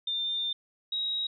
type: tone pair in turn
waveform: sine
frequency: 3602 / 3811 Hz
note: A7 / A#7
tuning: +40 / +38 cents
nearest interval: minor second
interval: 98 cents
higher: second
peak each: -28 dBFS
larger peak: neither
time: 0.07-0.53 / 0.92-1.27 s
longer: first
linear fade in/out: 5 ms
effects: none